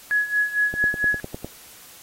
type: tone with tremolo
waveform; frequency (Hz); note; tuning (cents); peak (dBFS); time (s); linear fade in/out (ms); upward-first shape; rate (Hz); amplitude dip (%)
sine; 1683; G#6; +23; -16; 0.11-1.2; 0; sine; 4.4; 80
type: click train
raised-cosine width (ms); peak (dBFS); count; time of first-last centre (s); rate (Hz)
2; -17; 8; 0.74-1.446; 9.92
effects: white hiss -46 dBFS RMS until 2.02 s + AAC 48 kbps